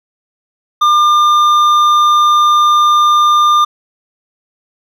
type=tone with hard clipping; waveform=sine; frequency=1200 Hz; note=D6; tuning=37 cents sharp; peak=-8 dBFS; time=0.81-3.65 s; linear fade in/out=10 ms; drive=7 dB; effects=none